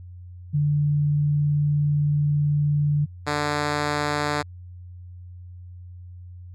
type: tone pair in turn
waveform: sine / 5% pulse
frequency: 146.83 / 147.57 Hz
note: D3 / D3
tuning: 0 / +9 cents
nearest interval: unison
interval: 9 cents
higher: second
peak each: -18 / -11 dBFS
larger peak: second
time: 0.53-3.06 / 3.26-4.43 s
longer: first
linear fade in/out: 20 ms
effects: added 89 Hz sine -38 dBFS peak until 6.54 s + low-pass 7000 Hz 12 dB/octave